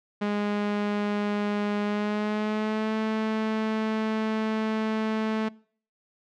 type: tone with pitch glide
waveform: sawtooth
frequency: 206.4 to 218.7 Hz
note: G#3 to A3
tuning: -10 to -10 cents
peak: -21 dBFS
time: 0.21-5.49 s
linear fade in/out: 10 ms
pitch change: +100 cents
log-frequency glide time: 1.83-2.95 s
effects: noise-tail reverb RT60 0.5 s tail -23 dB re dry + low-pass 3000 Hz 12 dB/octave